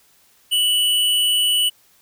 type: tone with amplitude modulation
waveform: square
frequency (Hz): 2960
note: F#7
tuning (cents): 0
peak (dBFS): -14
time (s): 0.51-1.7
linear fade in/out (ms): 20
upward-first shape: sine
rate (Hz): 203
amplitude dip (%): 40
effects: white hiss -56 dBFS RMS until 2.01 s